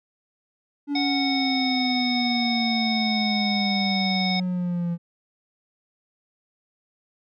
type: exponential sweep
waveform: triangle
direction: down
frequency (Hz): 288.3 to 170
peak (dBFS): -21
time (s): 0.87-4.98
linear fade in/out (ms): 50
type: harmonic tone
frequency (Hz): 740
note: F#5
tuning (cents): 0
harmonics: 1 / 3 / 5 / 7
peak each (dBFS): -29 / -29 / -29 / -29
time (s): 0.95-4.4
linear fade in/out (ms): 5
effects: none